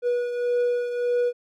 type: beating tone pair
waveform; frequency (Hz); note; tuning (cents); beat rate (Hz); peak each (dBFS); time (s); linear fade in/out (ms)
triangle; 485.7 / 487.4; B4 / B4; -29 / -23; 1.7; -20 / -28; 0.02-1.33; 50
effects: none